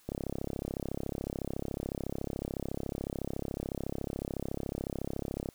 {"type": "click train", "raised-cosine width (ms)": 2, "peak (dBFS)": -21, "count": 184, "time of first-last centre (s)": [0.09, 5.488], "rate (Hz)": 33.9, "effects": ["white hiss -63 dBFS RMS until 5.54 s"]}